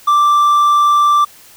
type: tone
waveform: triangle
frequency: 1174.7 Hz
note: D6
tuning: in tune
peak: -6 dBFS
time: 0.07-1.25 s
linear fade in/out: 10 ms
effects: white hiss -42 dBFS RMS until 1.56 s